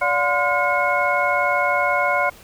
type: tone cluster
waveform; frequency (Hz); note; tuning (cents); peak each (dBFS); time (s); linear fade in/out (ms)
sine; 579 / 718 / 1031 / 1429 / 2183; D5 / F5 / C6 / F6 / C#7; -25 / +48 / -26 / +39 / -27; -23; 0.01-2.3; 10
effects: pink hiss -46 dBFS RMS until 2.43 s